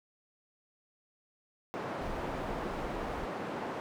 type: band-pass noise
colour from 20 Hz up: white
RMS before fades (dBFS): -38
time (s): 1.74-3.8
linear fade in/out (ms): 0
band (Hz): 160 to 840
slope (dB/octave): 12
type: noise with tremolo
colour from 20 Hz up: brown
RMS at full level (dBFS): -42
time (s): 2.01-3.26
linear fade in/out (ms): 5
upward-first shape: triangle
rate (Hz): 2.9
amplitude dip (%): 25
effects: none